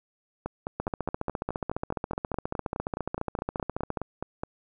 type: two click trains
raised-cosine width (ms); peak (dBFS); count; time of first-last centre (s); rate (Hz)
1; -15 / -17; 47 / 20; 0.8-3.972 / 0.46-4.435; 14.5 / 4.78
effects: none